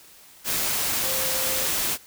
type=tone in noise; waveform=sine; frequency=523.3 Hz; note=C5; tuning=in tune; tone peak=-33 dBFS; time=1.02-1.69 s; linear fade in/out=50 ms; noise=white; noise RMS=-25 dBFS; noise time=0.44-1.98 s; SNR=-11 dB; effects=white hiss -50 dBFS RMS until 2.06 s